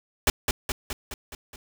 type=noise with echo; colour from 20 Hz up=pink; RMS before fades=-19 dBFS; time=0.27-0.3 s; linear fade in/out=2 ms; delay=210 ms; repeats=6; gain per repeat=-4 dB; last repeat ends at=1.56 s; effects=none